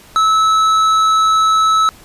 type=tone with tanh clipping; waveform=triangle; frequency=1302 Hz; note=E6; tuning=22 cents flat; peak=-11 dBFS; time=0.16-1.89 s; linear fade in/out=0 ms; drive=14 dB; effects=pink hiss -42 dBFS RMS until 2.04 s + resampled to 32000 Hz